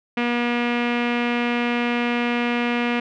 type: tone with low-pass filter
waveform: sawtooth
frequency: 240 Hz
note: B3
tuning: 49 cents flat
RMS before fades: -22 dBFS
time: 0.17-3 s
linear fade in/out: 5 ms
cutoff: 2500 Hz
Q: 3.1
effects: none